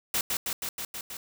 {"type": "noise with echo", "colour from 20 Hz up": "white", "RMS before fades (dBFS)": -27, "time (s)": [0.14, 0.21], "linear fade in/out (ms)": 2, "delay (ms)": 160, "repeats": 6, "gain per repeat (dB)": -2, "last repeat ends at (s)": 1.17, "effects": []}